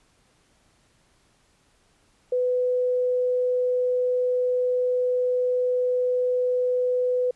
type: tone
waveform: sine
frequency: 499.3 Hz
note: B4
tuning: 19 cents sharp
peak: -20 dBFS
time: 2.32-7.31 s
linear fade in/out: 5 ms
effects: pink hiss -63 dBFS RMS until 7.35 s + resampled to 24000 Hz